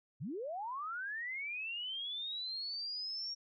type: linear sweep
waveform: sine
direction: up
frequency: 103.83 to 5600 Hz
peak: -38 dBFS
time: 0.2-3.35 s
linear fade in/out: 20 ms
effects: none